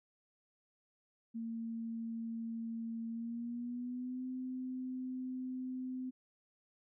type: tone with pitch glide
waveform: sine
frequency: 228.2 to 256.1 Hz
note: A#3 to C4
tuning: -37 to -37 cents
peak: -38 dBFS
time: 1.34-6.11 s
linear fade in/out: 20 ms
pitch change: +200 cents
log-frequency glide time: 3.09-4.25 s
effects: none